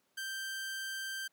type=tone; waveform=sawtooth; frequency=1568 Hz; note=G6; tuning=in tune; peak=-34 dBFS; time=0.17-1.28 s; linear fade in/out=10 ms; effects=pink hiss -75 dBFS RMS until 1.32 s + high-pass 200 Hz 12 dB/octave

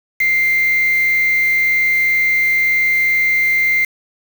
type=tone with quantisation; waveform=sine; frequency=2093 Hz; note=C7; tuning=in tune; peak=-12 dBFS; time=0.2-3.85 s; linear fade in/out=5 ms; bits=4; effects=none

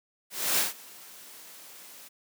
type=noise with ADSR envelope; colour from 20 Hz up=white; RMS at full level=-24 dBFS; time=0.3-2.09 s; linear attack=280 ms; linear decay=150 ms; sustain=-24 dB; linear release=17 ms; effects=high-pass 200 Hz 12 dB/octave

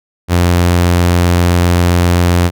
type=tone; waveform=sawtooth; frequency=87.6 Hz; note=F2; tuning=6 cents sharp; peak=-4 dBFS; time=0.28-2.51 s; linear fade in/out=50 ms; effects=none

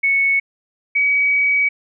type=tone pair in turn; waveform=sine; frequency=2212 / 2269 Hz; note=C#7 / C#7; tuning=-4 / +40 cents; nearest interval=unison; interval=44 cents; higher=second; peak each=-13 dBFS; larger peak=neither; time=0.03-0.4 / 0.95-1.69 s; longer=second; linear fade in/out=10 ms; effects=none

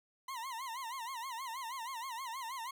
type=tone with vibrato; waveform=40% pulse; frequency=987.8 Hz; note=B5; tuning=in tune; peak=-39 dBFS; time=0.28-2.71 s; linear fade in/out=5 ms; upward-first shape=sine; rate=6.3 Hz; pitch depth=170 cents each way; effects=none

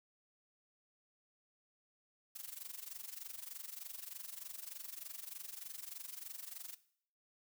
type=noise with amplitude modulation; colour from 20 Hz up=blue; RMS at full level=-45 dBFS; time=2.35-6.75 s; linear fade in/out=10 ms; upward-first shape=sine; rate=23.3 Hz; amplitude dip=85%; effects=noise-tail reverb RT60 0.6 s tail -17 dB re dry

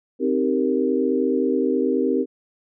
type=chord; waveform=sine; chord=C minor seventh; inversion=none; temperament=equal; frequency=261.6 / 311.1 / 392 / 466.2 Hz; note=C4 / Eb4 / G4 / Bb4; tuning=0 / 0 / 0 / 0 cents; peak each=-22 / -25 / -23 / -24 dBFS; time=0.19-2.26 s; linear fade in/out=50 ms; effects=none

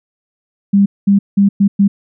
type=tone bursts at uneven times; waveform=sine; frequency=199.4 Hz; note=G3; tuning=30 cents sharp; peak=-6 dBFS; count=5; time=0.73-0.86 / 1.07-1.19 / 1.37-1.49 / 1.6-1.68 / 1.79-1.88 s; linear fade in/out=10 ms; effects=none

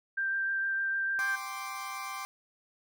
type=tone with vibrato; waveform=sine; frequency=1577 Hz; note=G6; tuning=10 cents sharp; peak=-28 dBFS; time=0.17-1.36 s; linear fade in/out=10 ms; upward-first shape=triangle; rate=6.6 Hz; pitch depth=12 cents each way
type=chord; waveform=30% pulse; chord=G suspended fourth; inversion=none; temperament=equal; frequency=784 / 1046.5 / 1174.7 Hz; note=G5 / C6 / D6; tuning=0 / 0 / 0 cents; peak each=-41 / -38 / -37 dBFS; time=1.19-2.25 s; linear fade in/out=0 ms
effects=none

